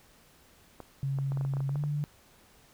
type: clicks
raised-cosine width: 1 ms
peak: -28 dBFS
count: 12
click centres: 0.803 / 1.187 / 1.32 / 1.373 / 1.411 / 1.45 / 1.537 / 1.569 / 1.605 / 1.693 / 1.757 / 1.838 s
type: tone with pitch glide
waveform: sine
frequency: 137 to 146.83 Hz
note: C#3 to D3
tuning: -20 to 0 cents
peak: -28 dBFS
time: 1.03-2.04 s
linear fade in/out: 0 ms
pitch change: +120 cents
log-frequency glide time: 1.69-1.8 s
effects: pink hiss -60 dBFS RMS until 2.73 s